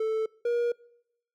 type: tone pair in turn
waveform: triangle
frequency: 440 / 475.9 Hz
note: A4 / A#4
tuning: 0 / +36 cents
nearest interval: minor second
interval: 136 cents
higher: second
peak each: -23 / -22 dBFS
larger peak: second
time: 0-0.26 / 0.45-0.72 s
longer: second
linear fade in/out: 5 ms
effects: noise-tail reverb RT60 0.8 s tail -24 dB re dry